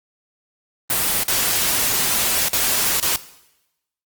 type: noise with dropouts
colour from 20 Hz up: white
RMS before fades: -19 dBFS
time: 0.9-3.16 s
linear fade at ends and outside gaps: 0 ms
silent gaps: 1.234-1.282 / 2.484-2.532 / 3-3.027 s
effects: noise-tail reverb RT60 0.9 s tail -17 dB re dry + Opus 24 kbps